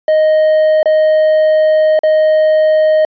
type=tone with dropouts; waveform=triangle; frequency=622.3 Hz; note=D#5; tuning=in tune; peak=-5 dBFS; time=0.08-3.05 s; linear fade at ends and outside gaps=2 ms; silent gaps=0.83-0.857 / 1.991-2.034 s; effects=resampled to 11025 Hz